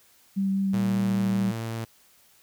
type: tone with vibrato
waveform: sine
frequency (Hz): 194.4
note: G3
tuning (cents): -14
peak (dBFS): -22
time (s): 0.36-1.52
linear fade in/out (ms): 20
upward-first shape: sine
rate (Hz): 5.1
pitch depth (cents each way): 9
type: tone with pitch glide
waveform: sawtooth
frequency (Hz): 114.7 to 113.71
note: A#2 to A#2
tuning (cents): -28 to -43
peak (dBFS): -26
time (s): 0.73-1.85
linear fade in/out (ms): 10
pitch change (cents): -15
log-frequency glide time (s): 0.99-1.15
effects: white hiss -59 dBFS RMS until 2.42 s